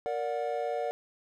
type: chord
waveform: triangle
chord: Bb augmented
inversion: none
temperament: just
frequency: 466.2 / 582.7 / 728.4 Hz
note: Bb4 / D5 / F#5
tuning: 0 / -14 / -27 cents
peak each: -32 dBFS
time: 0.06-0.91 s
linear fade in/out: 0 ms
effects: none